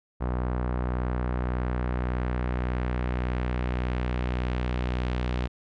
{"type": "tone with low-pass filter sweep", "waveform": "sawtooth", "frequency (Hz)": 61.74, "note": "B1", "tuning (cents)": 0, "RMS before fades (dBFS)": -28, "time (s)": [0.2, 5.48], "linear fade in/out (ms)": 20, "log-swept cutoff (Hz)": [1200, 3400], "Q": 1.2, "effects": []}